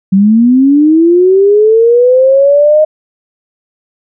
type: linear sweep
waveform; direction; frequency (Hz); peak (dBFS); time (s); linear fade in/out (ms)
sine; up; 187.3 to 622.3; -3; 0.12-2.85; 10
effects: none